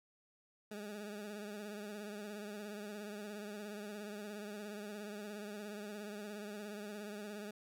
20% pulse tone with vibrato, 207.7 Hz, G#3, in tune, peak -39 dBFS, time 0.71-7.51 s, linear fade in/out 5 ms, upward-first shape triangle, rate 17 Hz, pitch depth 65 cents each way, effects none

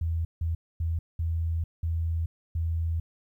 sine tone bursts at uneven times, 82.41 Hz, E2, in tune, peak -25 dBFS, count 6, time 0.01-0.25 / 0.41-0.55 / 0.8-0.99 / 1.19-1.64 / 1.83-2.26 / 2.55-3 s, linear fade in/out 5 ms, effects 11-bit

